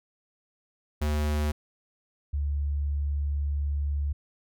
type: tone pair in turn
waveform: square / sine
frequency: 74.9 / 71.89 Hz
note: D2 / D2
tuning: +35 / -36 cents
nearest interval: minor second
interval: 71 cents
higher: first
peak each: -25 dBFS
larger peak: neither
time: 1.01-1.52 / 2.33-4.13 s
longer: second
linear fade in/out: 10 ms
effects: none